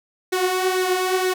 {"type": "tone with flanger", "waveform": "sawtooth", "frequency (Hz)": 370, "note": "F#4", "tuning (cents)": 0, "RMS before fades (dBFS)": -21, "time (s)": [0.32, 1.34], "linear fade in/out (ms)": 10, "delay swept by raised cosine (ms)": [0.49, 4.59], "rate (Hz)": 2.1, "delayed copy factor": 0.55, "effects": []}